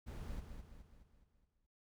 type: noise with echo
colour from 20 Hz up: brown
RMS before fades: -45 dBFS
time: 0.06-0.41 s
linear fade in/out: 20 ms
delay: 210 ms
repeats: 6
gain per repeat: -6 dB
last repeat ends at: 1.67 s
effects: none